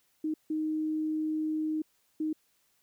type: tone bursts at uneven times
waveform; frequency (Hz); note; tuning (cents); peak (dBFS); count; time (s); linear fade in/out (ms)
sine; 311.1; D#4; 0; -28; 3; 0.24-0.34 / 0.5-1.82 / 2.2-2.33; 5
effects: white hiss -71 dBFS RMS until 2.82 s